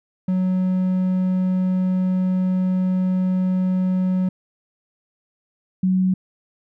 triangle / sine tone pair in turn, 185 / 186.07 Hz, F#3 / F#3, 0 / +10 cents, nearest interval unison, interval 10 cents, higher second, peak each -15 dBFS, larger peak neither, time 0.28-4.29 / 5.83-6.14 s, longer first, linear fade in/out 5 ms, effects none

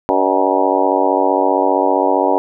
harmonic tone with a mistuned harmonic, 95.3 Hz, G2, 48 cents flat, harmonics 3 / 4 / 5 / 6 / 7 / 8 / 9 / 10, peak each -20 / -20 / -20 / -20 / -20 / -20 / -20 / -20 dBFS, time 0.09-2.38 s, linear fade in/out 0 ms, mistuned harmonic 7, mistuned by -64 cents, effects none

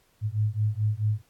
sine beating tone pair, 104.4 / 109 Hz, G#2 / A2, +10 / -16 cents, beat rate 4.6 Hz, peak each -26 dBFS, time 0.21-1.22 s, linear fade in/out 50 ms, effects pink hiss -65 dBFS RMS until 1.29 s + AAC 64 kbps

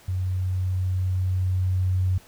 sine tone with level ramp, 92.5 Hz, F#2, in tune, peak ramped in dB -23 to -19 dBFS, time 0.08-2.18 s, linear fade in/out 5 ms, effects pink hiss -52 dBFS RMS until 2.27 s

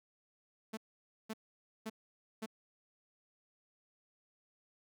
sawtooth tone bursts, 220 Hz, A3, in tune, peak -35 dBFS, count 4, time 0.73-2.462 s, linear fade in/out 10 ms, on 43 ms, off 520 ms, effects none

